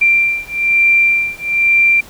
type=beating tone pair; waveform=sine; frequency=2363 / 2364.1 Hz; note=D7 / D7; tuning=+10 / +11 cents; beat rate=1.1 Hz; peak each=-13 dBFS; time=0.01-2.01 s; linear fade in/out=10 ms; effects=pink hiss -39 dBFS RMS until 2.09 s